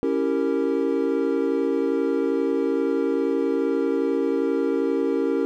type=chord; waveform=triangle; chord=C# diminished seventh; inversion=none; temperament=equal with one note detuned; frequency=277.2 / 329.6 / 392 / 462.4 Hz; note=C#4 / E4 / G4 / Bb4; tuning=0 / 0 / 0 / -14 cents; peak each=-23 / -25 / -24 / -23 dBFS; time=0.03-5.45 s; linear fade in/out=0 ms; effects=none